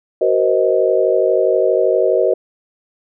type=chord; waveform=sine; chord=C half-diminished seventh; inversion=second; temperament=just; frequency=376.7 / 470.9 / 523.3 / 627.9 Hz; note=Gb4 / Bb4 / C5 / Eb5; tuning=+31 / +18 / 0 / +16 cents; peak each=-17 dBFS; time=0.21-2.34 s; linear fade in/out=5 ms; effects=none